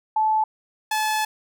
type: tone pair in turn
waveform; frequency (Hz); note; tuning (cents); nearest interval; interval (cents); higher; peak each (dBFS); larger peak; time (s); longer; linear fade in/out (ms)
sine / sawtooth; 869 / 862.5; A5 / A5; -22 / -35; unison; 13; first; -17; neither; 0.16-0.44 / 0.91-1.25; second; 5
effects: none